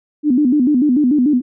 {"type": "tone with vibrato", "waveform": "sine", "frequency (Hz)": 272.1, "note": "C#4", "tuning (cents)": -32, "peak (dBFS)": -10, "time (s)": [0.23, 1.42], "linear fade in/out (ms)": 50, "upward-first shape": "square", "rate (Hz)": 6.8, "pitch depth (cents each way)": 160, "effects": []}